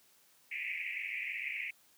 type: band-pass noise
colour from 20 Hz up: pink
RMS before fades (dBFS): -39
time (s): 0.51-1.71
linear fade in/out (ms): 10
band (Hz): 2000 to 2600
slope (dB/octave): 96
effects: white hiss -66 dBFS RMS until 1.97 s + high-pass 100 Hz 12 dB/octave